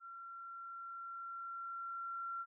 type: tone with level ramp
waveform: sine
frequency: 1366 Hz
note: F6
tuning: 39 cents flat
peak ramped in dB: -48 to -39 dBFS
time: 0-2.46 s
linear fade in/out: 50 ms
effects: none